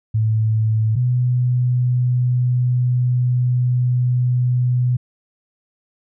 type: tone pair in turn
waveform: sine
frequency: 110 / 124.33 Hz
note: A2 / B2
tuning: 0 / +12 cents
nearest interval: major second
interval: 212 cents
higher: second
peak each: -14 dBFS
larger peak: neither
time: 0.14-0.96 / 0.96-4.97 s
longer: second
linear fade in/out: 10 ms
effects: none